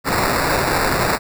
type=noise with sample-and-hold; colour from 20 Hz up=white; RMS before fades=-18 dBFS; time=0.04-1.19 s; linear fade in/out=50 ms; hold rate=3150 Hz; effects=none